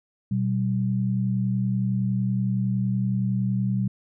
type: tone pair together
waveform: sine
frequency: 121.7 / 192.46 Hz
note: B2 / G3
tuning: -25 / -32 cents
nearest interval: minor sixth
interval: 793 cents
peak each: -24 dBFS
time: 0.31-3.88 s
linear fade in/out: 5 ms
effects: none